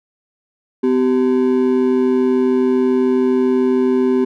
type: ring-modulated tone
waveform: triangle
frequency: 320 Hz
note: D#4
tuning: 49 cents sharp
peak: -7 dBFS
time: 0.83-4.25 s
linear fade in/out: 10 ms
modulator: 66.4 Hz
effects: none

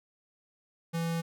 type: tone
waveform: square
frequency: 166.5 Hz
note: E3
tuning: 18 cents sharp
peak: -30 dBFS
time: 0.93-1.22 s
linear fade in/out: 20 ms
effects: none

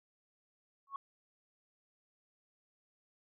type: tone with exponential growth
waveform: sine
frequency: 1103 Hz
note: C#6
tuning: 9 cents flat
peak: -33 dBFS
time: 0.87-0.96 s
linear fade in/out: 2 ms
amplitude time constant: 19 ms
effects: tanh soft clip ceiling -30 dBFS

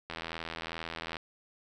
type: click train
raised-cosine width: 0.3 ms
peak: -21 dBFS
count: 89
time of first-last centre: 0.1-1.168 s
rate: 82.4 Hz
effects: none

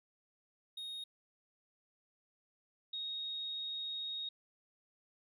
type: tone pair in turn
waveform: triangle / sine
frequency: 3729 / 3747 Hz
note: A#7 / A#7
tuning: 0 / +8 cents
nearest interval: unison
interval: 8 cents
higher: second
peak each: -40 / -38 dBFS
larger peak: second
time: 0.77-1.04 / 2.93-4.29 s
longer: second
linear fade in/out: 5 ms
effects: none

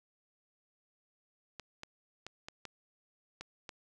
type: clicks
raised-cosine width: 0.2 ms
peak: -26 dBFS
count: 7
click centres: 1.597 / 1.834 / 2.266 / 2.485 / 2.653 / 3.41 / 3.692 s
effects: none

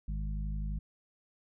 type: harmonic tone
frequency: 51.7 Hz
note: G#1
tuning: 7 cents flat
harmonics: 1 / 2 / 3 / 4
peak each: -33 / -48 / -41 / -46 dBFS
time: 0.08-0.79 s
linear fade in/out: 5 ms
effects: none

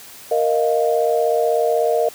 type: chord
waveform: sine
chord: Bb suspended fourth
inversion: none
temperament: equal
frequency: 466.2 / 622.3 / 698.5 Hz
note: Bb4 / Eb5 / F5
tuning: 0 / 0 / 0 cents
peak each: -18 / -19 / -21 dBFS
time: 0.31-2.09 s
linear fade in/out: 5 ms
effects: white hiss -40 dBFS RMS until 2.14 s + high-pass 80 Hz 12 dB/octave

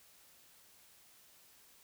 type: silence
effects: white hiss -63 dBFS RMS until 1.83 s

